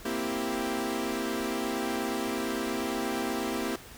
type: chord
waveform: sawtooth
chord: C dominant seventh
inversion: third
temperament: equal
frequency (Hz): 233.1 / 261.6 / 329.6 / 392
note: Bb3 / C4 / E4 / G4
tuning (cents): 0 / 0 / 0 / 0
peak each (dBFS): -31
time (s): 0.05-3.76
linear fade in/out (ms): 5
effects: pink hiss -48 dBFS RMS until 3.97 s